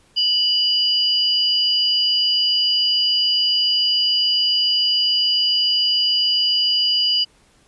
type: tone pair together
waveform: sine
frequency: 2960 / 4847 Hz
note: F#7 / D#8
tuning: 0 / -46 cents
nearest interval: major sixth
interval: 854 cents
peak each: -18 dBFS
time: 0.16-7.25 s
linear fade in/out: 20 ms
effects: pink hiss -56 dBFS RMS until 7.67 s + resampled to 24000 Hz